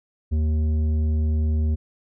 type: tone with tanh clipping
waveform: sine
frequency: 77.5 Hz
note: D#2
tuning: 6 cents flat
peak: -20 dBFS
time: 0.31-1.76 s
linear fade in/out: 20 ms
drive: 9 dB
effects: none